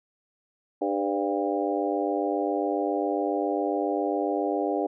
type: harmonic tone with a mistuned harmonic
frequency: 100 Hz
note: G2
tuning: 35 cents sharp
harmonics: 3 / 4 / 5 / 6 / 7 / 8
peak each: -29 / -30 / -31 / -32 / -32 / -33 dBFS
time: 0.81-4.87 s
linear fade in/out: 10 ms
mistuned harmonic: 6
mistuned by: -37 cents
effects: none